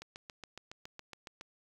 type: click train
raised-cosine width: 0.2 ms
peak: -28 dBFS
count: 11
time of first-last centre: 0.02-1.411 s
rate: 7.19 Hz
effects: 9-bit